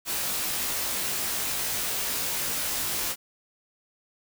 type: noise with comb filter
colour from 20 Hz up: white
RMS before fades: -29 dBFS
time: 0.05-3.16 s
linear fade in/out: 50 ms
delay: 18 ms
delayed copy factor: -1
effects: none